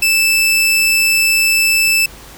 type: tone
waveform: sawtooth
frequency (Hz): 2637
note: E7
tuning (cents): 0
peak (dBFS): -7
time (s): 0.02-2.06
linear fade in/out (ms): 5
effects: added 50 Hz sine -41 dBFS peak until 2.37 s + pink hiss -37 dBFS RMS until 2.37 s